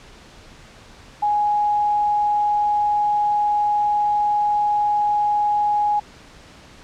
sine tone, 832 Hz, G#5, 3 cents sharp, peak -16 dBFS, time 1.22-6 s, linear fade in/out 10 ms, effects pink hiss -45 dBFS RMS until 6.83 s + low-pass 6000 Hz 12 dB/octave

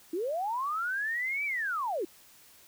sine linear two-way sweep, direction up then down, 311.4 to 2344 to 311.4 Hz, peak -29 dBFS, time 0.13-2.05 s, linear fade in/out 5 ms, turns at 1.45 s, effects white hiss -57 dBFS RMS until 2.67 s

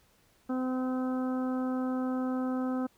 harmonic tone, 256.6 Hz, C4, 34 cents flat, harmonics 1 / 2 / 3 / 4 / 5 / 6, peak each -29 / -38 / -42 / -47 / -43 / -51 dBFS, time 0.49-2.87 s, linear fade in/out 10 ms, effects pink hiss -66 dBFS RMS until 2.97 s

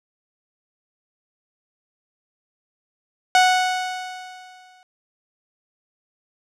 sawtooth tone with exponential decay, 738 Hz, F#5, 5 cents flat, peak -7 dBFS, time 3.35-4.83 s, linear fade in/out 1 ms, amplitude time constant 320 ms, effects low-pass 7000 Hz 12 dB/octave

